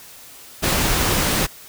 pink noise, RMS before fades -19 dBFS, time 0.62-1.47 s, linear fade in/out 20 ms, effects white hiss -42 dBFS RMS until 1.68 s

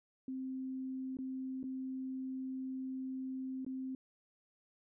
sine tone with dropouts, 261.6 Hz, C4, in tune, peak -38 dBFS, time 0.28-3.95 s, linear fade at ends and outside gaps 2 ms, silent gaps 1.17-1.187 / 1.63-1.639 / 3.648-3.664 s, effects none

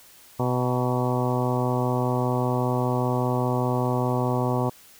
harmonic tone with a mistuned harmonic, 125 Hz, B2, 21 cents sharp, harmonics 1 / 2 / 3 / 4 / 5 / 6 / 7 / 8 / 9, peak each -25 / -28 / -30 / -31 / -32 / -33 / -33 / -34 / -35 dBFS, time 0.39-4.7 s, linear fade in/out 10 ms, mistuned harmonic 8, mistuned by -53 cents, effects white hiss -51 dBFS RMS until 4.99 s

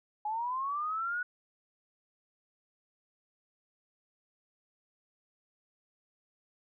sine linear sweep, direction up, 831 to 1480 Hz, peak -31 dBFS, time 0.25-1.23 s, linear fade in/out 5 ms, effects none

